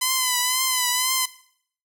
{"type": "tone with vibrato", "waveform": "5% pulse", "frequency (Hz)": 1013, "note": "B5", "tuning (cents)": 44, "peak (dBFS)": -8, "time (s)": [0.01, 1.26], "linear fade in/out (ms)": 10, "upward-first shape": "triangle", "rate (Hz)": 2, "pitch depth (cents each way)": 61, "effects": ["noise-tail reverb RT60 0.6 s tail -17 dB re dry"]}